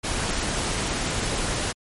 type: noise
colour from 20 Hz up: pink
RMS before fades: -26 dBFS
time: 0.03-1.73 s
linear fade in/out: 20 ms
effects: MP3 48 kbps